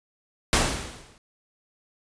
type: noise with exponential decay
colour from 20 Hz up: pink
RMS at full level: -17 dBFS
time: 0.53-1.18 s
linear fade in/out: 1 ms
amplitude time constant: 140 ms
effects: resampled to 22050 Hz